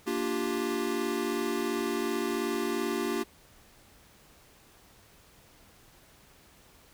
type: chord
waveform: square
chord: G minor seventh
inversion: first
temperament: equal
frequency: 233.1 / 293.7 / 349.2 / 392 Hz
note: Bb3 / D4 / F4 / G4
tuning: 0 / 0 / 0 / 0 cents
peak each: -36 / -36 / -34 / -34 dBFS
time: 0.06-3.24 s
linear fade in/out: 20 ms
effects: pink hiss -58 dBFS RMS until 6.93 s